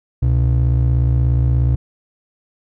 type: ring-modulated tone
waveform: triangle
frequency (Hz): 96.3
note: G2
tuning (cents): -30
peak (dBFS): -7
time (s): 0.22-1.76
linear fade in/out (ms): 10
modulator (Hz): 28.4
effects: none